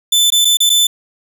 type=tone with dropouts; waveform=sawtooth; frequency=3520 Hz; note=A7; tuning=in tune; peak=-6 dBFS; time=0.12-0.87 s; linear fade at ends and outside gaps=5 ms; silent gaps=0.303-0.321 / 0.448-0.452 / 0.571-0.603 / 0.695-0.7 s; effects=none